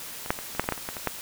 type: clicks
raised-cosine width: 0.5 ms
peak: -22 / -7 / -20 / -24 / -7 / -23 / -9 / -11 / -23 / -16 / -19 / -9 dBFS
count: 12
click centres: 0.261 / 0.305 / 0.389 / 0.55 / 0.596 / 0.641 / 0.689 / 0.723 / 0.778 / 0.889 / 0.968 / 1.073 s
effects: white hiss -39 dBFS RMS until 1.21 s